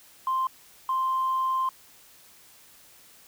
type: tone bursts at uneven times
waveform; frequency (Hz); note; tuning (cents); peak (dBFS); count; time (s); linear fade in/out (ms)
sine; 1046.5; C6; 0; -22; 2; 0.27-0.47 / 0.89-1.69; 2
effects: tanh soft clip ceiling -19 dBFS + white hiss -54 dBFS RMS until 3.27 s